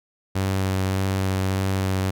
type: tone with vibrato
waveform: sawtooth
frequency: 95.5 Hz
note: G2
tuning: 45 cents flat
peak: -17 dBFS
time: 0.35-2.11 s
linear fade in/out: 10 ms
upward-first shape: sine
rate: 1.7 Hz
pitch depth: 12 cents each way
effects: none